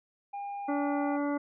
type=tone with pitch glide; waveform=triangle; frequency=806 to 798.6 Hz; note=G5 to G5; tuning=+48 to +32 cents; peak=-33 dBFS; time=0.33-1.17 s; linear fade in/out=10 ms; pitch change=-16 cents; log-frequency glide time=0.87-0.97 s
type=harmonic tone; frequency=288 Hz; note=D4; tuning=34 cents flat; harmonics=1 / 2 / 3 / 4 / 5 / 7; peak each=-29 / -35 / -39 / -41 / -43 / -46 dBFS; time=0.68-1.38 s; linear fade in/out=10 ms
effects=resampled to 8000 Hz